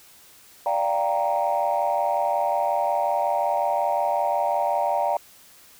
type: chord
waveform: sine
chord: G minor seventh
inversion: second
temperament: equal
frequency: 587.3 / 698.5 / 784 / 932.3 Hz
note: D5 / F5 / G5 / Bb5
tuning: 0 / 0 / 0 / 0 cents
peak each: -25 dBFS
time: 0.66-5.17 s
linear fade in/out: 2 ms
effects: tanh soft clip ceiling -13 dBFS + white hiss -51 dBFS RMS until 5.79 s